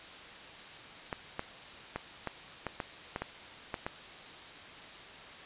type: clicks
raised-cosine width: 0.5 ms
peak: -19 dBFS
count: 10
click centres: 1.128 / 1.394 / 1.96 / 2.273 / 2.667 / 2.802 / 3.161 / 3.22 / 3.742 / 3.865 s
effects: white hiss -48 dBFS RMS until 5.45 s + resampled to 8000 Hz